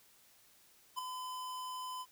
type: tone with ADSR envelope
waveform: square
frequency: 1014 Hz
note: B5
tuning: 45 cents sharp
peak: -34 dBFS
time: 0.96-2.06 s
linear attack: 27 ms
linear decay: 4 ms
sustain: -7 dB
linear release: 49 ms
effects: white hiss -65 dBFS RMS until 2.11 s